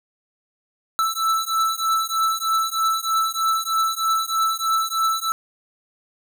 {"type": "beating tone pair", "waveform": "square", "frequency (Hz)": [1318.5, 1321.7], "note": ["E6", "E6"], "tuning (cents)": [0, 4], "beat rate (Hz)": 3.2, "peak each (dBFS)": -23, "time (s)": [0.99, 5.32], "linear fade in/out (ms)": 0, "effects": []}